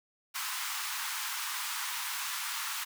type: high-pass noise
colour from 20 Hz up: pink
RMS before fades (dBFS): -36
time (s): 0.34-2.85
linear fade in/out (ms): 20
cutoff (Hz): 930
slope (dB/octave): 48
effects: none